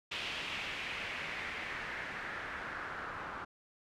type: noise with low-pass filter sweep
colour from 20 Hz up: white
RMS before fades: -41 dBFS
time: 0.11-3.45 s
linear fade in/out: 10 ms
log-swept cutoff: 3000 to 1300 Hz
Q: 2.5
effects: none